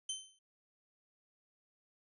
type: tone with exponential decay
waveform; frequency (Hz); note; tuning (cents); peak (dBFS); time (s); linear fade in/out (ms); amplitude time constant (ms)
20% pulse; 3086; G7; -28; -29; 0.09-0.39; 5; 65
effects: resampled to 24000 Hz